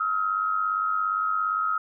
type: tone pair together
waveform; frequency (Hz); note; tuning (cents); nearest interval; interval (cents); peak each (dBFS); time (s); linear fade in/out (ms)
sine; 1276 / 1373.4; D#6 / F6; +43 / -29; minor second; 128; -24 / -28; 0-1.78; 5
effects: none